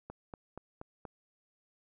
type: click train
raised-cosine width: 1 ms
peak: -29 dBFS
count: 5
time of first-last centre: 0.1-1.052 s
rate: 4.2 Hz
effects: none